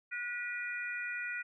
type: harmonic tone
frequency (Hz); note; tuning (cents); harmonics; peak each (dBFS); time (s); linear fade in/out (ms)
485.4; B4; -30; 3 / 4 / 5; -39 / -40 / -41; 0.11-1.43; 20
effects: none